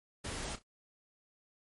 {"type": "noise with echo", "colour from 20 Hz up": "pink", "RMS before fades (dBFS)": -40, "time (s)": [0.24, 0.56], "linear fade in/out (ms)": 10, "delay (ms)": 33, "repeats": 2, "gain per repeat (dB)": -14, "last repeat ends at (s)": 0.626, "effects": ["MP3 48 kbps"]}